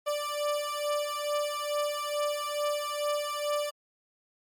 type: beating tone pair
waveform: 30% pulse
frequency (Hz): 587.3 / 589.6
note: D5 / D5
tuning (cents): 0 / +7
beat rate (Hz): 2.3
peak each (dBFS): -29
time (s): 0.06-3.71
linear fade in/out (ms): 20
effects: MP3 64 kbps